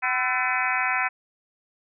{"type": "harmonic tone with a mistuned harmonic", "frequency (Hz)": 252.8, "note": "B3", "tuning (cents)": 41, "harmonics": [3, 4, 5, 6, 7, 8, 9, 10], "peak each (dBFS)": [-30, -30, -30, -30, -30, -30, -30, -30], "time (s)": [0.02, 1.09], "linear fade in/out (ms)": 20, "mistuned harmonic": 5, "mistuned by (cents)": 90, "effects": []}